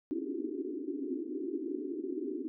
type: band-pass noise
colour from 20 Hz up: pink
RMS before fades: -37 dBFS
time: 0.11-2.48 s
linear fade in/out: 0 ms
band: 260 to 400 Hz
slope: 96 dB/octave
effects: none